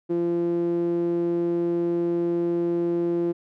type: tone with band-pass filter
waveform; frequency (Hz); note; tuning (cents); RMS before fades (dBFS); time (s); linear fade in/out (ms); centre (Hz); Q
sawtooth; 171.6; F3; -30; -24; 0.09-3.33; 20; 350; 4.2
effects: none